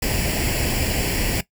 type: noise with comb filter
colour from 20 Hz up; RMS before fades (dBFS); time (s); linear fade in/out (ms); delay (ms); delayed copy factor
pink; -22; 0.02-1.41; 5; 0.4; +0.7
effects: noise-tail reverb RT60 0.1 s tail -17 dB re dry